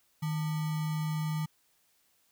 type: tone with sample-and-hold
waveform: sine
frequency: 155.56 Hz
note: D#3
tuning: in tune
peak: -29 dBFS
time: 0.22-1.46 s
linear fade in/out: 10 ms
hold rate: 1050 Hz
effects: white hiss -70 dBFS RMS until 2.31 s